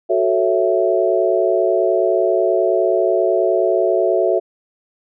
sine chord, F# minor seventh, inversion none, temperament equal with one note detuned, 370 / 440 / 554.4 / 663.1 Hz, F#4 / A4 / C#5 / E5, 0 / 0 / 0 / +10 cents, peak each -18 / -20 / -21 / -17 dBFS, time 0.09-4.4 s, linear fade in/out 20 ms, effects none

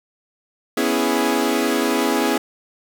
sawtooth chord, C# minor seventh, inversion third, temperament equal, 246.9 / 277.2 / 329.6 / 415.3 Hz, B3 / C#4 / E4 / G#4, 0 / 0 / 0 / 0 cents, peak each -19 dBFS, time 0.77-2.38 s, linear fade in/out 5 ms, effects 7-bit

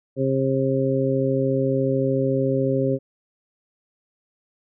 harmonic tone, 133.8 Hz, C3, 39 cents sharp, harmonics 1 / 2 / 3 / 4, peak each -24 / -24 / -24 / -24 dBFS, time 0.16-2.99 s, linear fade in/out 50 ms, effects none

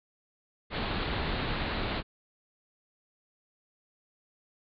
pink low-pass noise, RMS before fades -32 dBFS, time 0.7-2.03 s, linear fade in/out 50 ms, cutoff 4400 Hz, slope 96 dB/octave, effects none

